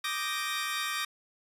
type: chord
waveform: 20% pulse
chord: Eb major seventh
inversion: third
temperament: equal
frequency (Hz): 1174.7 / 1244.5 / 1568 / 1864.7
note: D6 / Eb6 / G6 / Bb6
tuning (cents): 0 / 0 / 0 / 0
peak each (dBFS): -30 / -34 / -34 / -30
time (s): 0.04-1.05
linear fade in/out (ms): 5
effects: resampled to 32000 Hz